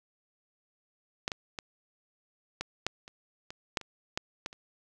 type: clicks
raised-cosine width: 0.2 ms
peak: -13 / -17 / -19 / -16 / -11 / -29 / -24 / -11 / -27 / -13 / -18 / -30 dBFS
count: 12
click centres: 1.279 / 1.318 / 1.588 / 2.61 / 2.866 / 3.079 / 3.505 / 3.772 / 3.813 / 4.175 / 4.461 / 4.529 s
effects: none